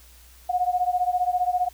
sine beating tone pair, 717 / 732 Hz, F5 / F#5, +45 / -19 cents, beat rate 15 Hz, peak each -23 / -24 dBFS, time 0.49-1.69 s, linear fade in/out 10 ms, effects added 60 Hz sine -50 dBFS peak until 1.73 s + white hiss -53 dBFS RMS until 1.73 s

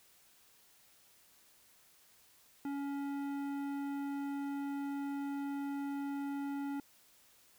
sine tone with tanh clipping, 280.8 Hz, C#4, 22 cents sharp, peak -38 dBFS, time 2.65-6.8 s, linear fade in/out 2 ms, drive 14 dB, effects white hiss -65 dBFS RMS until 7.58 s

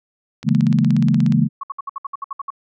click train, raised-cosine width 0.2 ms, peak -15 dBFS, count 16, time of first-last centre 0.43-1.323 s, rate 16.8 Hz
sine chord, A# half-diminished seventh, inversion first, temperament equal, 138.59 / 164.81 / 207.7 / 233.1 Hz, C#3 / E3 / G#3 / A#3, 0 / 0 / 0 / 0 cents, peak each -18 dBFS, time 0.44-1.49 s, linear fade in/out 50 ms
sine tone bursts, 1108.7 Hz, C#6, in tune, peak -23 dBFS, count 11, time 1.61-2.504 s, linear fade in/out 5 ms, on 24 ms, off 63 ms
effects none

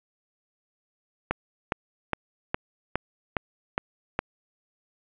click train, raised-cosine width 0.5 ms, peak -9 dBFS, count 8, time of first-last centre 1.31-4.191 s, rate 2.43 Hz, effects resampled to 8000 Hz + 7-bit

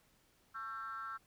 sine tone with frequency modulation, 1343 Hz, E6, 32 cents sharp, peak -40 dBFS, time 0.54-1.18 s, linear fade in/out 20 ms, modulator 236 Hz, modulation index 0.84, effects tanh soft clip ceiling -36 dBFS + pink hiss -71 dBFS RMS until 1.26 s

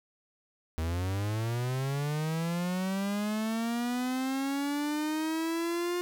45% pulse linear sweep, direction up, 78.3 to 355.9 Hz, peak -29 dBFS, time 0.78-6.01 s, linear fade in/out 0 ms, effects none

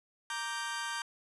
sawtooth chord, G minor, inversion first, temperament equal, 932.3 / 1174.7 / 1568 Hz, Bb5 / D6 / G6, 0 / 0 / 0 cents, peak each -36 / -38 / -34 dBFS, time 0.3-1.02 s, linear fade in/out 2 ms, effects resampled to 24000 Hz

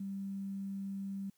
sine tone with quantisation, 196 Hz, G3, in tune, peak -37 dBFS, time 0-1.3 s, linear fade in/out 5 ms, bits 11, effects white hiss -75 dBFS RMS until 1.37 s

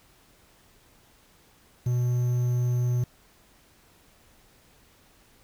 triangle tone with quantisation, 122.7 Hz, B2, 11 cents flat, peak -20 dBFS, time 1.86-3.04 s, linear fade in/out 5 ms, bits 8, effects pink hiss -59 dBFS RMS until 5.43 s

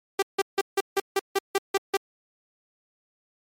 sawtooth tone bursts, 392 Hz, G4, in tune, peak -16 dBFS, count 10, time 0.19-1.97 s, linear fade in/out 5 ms, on 34 ms, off 160 ms, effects MP3 64 kbps

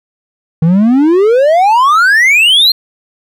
triangle exponential sweep, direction up, 155.56 to 4262 Hz, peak -3 dBFS, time 0.62-2.72 s, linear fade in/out 5 ms, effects none

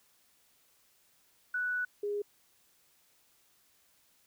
sine tone pair in turn, 1480 / 410.9 Hz, F#6 / G#4, 0 / -18 cents, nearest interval octave + minor seventh, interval 2218 cents, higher first, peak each -30 / -31 dBFS, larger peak first, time 1.54-1.85 / 2.03-2.22 s, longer first, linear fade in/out 5 ms, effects white hiss -68 dBFS RMS until 4.26 s

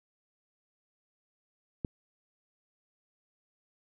click, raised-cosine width 3 ms, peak -19 dBFS, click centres 1.848 s, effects none

